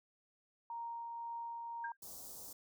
sine tone with tremolo, 932.3 Hz, A#5, in tune, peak -40 dBFS, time 0.7-1.92 s, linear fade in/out 2 ms, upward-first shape triangle, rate 1.9 Hz, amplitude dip 25%
sine tone with exponential decay, 1600 Hz, G6, 35 cents sharp, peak -38 dBFS, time 1.84-1.97 s, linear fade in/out 5 ms, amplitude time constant 28 ms
white band-stop noise, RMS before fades -50 dBFS, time 2.02-2.53 s, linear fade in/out 5 ms, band 960 to 5100 Hz, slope 24 dB/octave
effects none

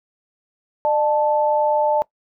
sine tone pair together, 602 / 877.4 Hz, D5 / A5, +43 / -5 cents, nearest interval perfect fifth, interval 652 cents, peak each -18 dBFS, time 0.85-2.02 s, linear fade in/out 0 ms, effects noise-tail reverb RT60 0.1 s tail -21 dB re dry

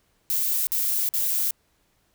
violet noise bursts, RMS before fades -24 dBFS, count 3, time 0.3-1.508 s, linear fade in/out 0 ms, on 370 ms, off 49 ms, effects pink hiss -67 dBFS RMS until 2.14 s

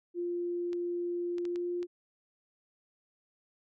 sine tone with pitch glide, 349.2 to 351.8 Hz, F4 to F4, 0 to +13 cents, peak -31 dBFS, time 0.14-1.87 s, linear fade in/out 50 ms, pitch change +13 cents, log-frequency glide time 1.45-1.71 s
clicks, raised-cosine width 0.2 ms, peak -31 dBFS, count 5, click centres 0.731 / 1.383 / 1.453 / 1.559 / 1.829 s
effects none

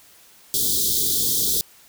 white band-stop noise, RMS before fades -21 dBFS, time 0.54-1.61 s, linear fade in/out 0 ms, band 480 to 3300 Hz, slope 96 dB/octave, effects white hiss -51 dBFS RMS until 1.88 s

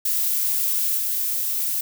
violet noise with level steps, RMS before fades -22 / -24 dBFS, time 0.05-1.81 s, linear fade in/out 5 ms, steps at 0.97 s, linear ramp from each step 5 ms, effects none

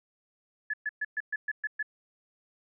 sine tone bursts, 1713 Hz, A6, 47 cents flat, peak -28 dBFS, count 8, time 0.7-1.828 s, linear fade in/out 5 ms, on 36 ms, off 120 ms, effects none

